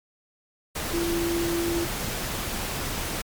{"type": "tone in noise", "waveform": "sine", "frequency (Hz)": 339.6, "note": "F4", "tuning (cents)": -48, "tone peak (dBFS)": -24, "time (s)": [0.93, 1.85], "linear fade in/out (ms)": 10, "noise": "pink", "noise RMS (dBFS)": -30, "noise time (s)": [0.75, 3.22], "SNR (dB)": 3, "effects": ["MP3 96 kbps"]}